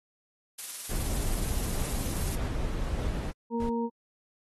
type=noise with tremolo; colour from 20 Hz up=blue; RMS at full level=-35 dBFS; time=0.58-2.36 s; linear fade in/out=10 ms; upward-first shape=triangle; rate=19 Hz; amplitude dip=40%
type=noise; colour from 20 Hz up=brown; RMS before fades=-31 dBFS; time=0.89-3.32 s; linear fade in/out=20 ms
type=noise bursts; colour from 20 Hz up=brown; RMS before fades=-35 dBFS; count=4; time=1.78-3.694 s; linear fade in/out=5 ms; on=96 ms; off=510 ms
type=harmonic tone; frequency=233.1 Hz; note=A#3; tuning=in tune; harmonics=1 / 2 / 4; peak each=-29 / -32 / -35 dBFS; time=3.5-3.9 s; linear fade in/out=50 ms
effects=AAC 32 kbps